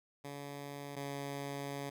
10% pulse tone pair in turn, 142.1 / 140.71 Hz, C#3 / C#3, +43 / +26 cents, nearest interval unison, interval 17 cents, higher first, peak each -35 / -31 dBFS, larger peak second, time 0.24-0.96 / 0.96-1.9 s, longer second, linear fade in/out 10 ms, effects none

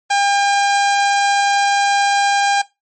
sawtooth tone, 803 Hz, G5, 41 cents sharp, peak -9 dBFS, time 0.1-2.62 s, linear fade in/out 10 ms, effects noise-tail reverb RT60 0.2 s tail -19 dB re dry + MP3 32 kbps

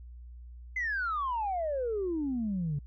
sine exponential sweep, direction down, 2081 to 138.8 Hz, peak -28 dBFS, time 0.76-2.79 s, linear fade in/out 5 ms, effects tanh soft clip ceiling -25 dBFS + added 60 Hz sine -44 dBFS peak until 2.86 s

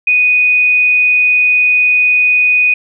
sine tone, 2484 Hz, D#7, 3 cents flat, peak -7 dBFS, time 0.07-2.74 s, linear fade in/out 5 ms, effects none

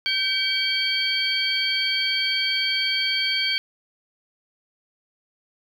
sine tone cluster, 1552 / 2289 / 3205 / 4513 Hz, G6 / D7 / G7 / C#8, -18 / -45 / +38 / +30 cents, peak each -31 / -26 / -25 / -25 dBFS, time 0.06-3.58 s, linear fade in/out 0 ms, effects 8-bit

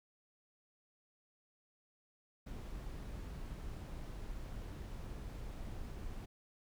brown noise, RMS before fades -45 dBFS, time 2.46-6.26 s, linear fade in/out 10 ms, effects none

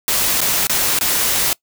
white noise with dropouts, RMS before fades -17 dBFS, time 0.08-1.53 s, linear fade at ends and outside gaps 0 ms, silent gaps 0.405-0.415 / 0.669-0.696 / 0.988-1.011 s, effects noise-tail reverb RT60 0.1 s tail -23 dB re dry

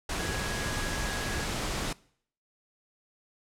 sine tone in noise, 1661.2 Hz, G#6, in tune, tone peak -38 dBFS, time 0.19-1.45 s, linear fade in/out 5 ms, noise pink, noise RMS -32 dBFS, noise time 0.09-1.93 s, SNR -9 dB, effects noise-tail reverb RT60 0.6 s tail -22 dB re dry + low-pass 9000 Hz 12 dB/octave

